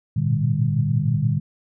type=tone cluster; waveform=sine; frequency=105 / 116 / 122.3 / 150.4 / 198.1 Hz; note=G#2 / A#2 / B2 / D3 / G3; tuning=+19 / -8 / -16 / +42 / +18 cents; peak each=-28 / -23 / -25 / -21 / -28 dBFS; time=0.16-1.4 s; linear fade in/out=10 ms; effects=none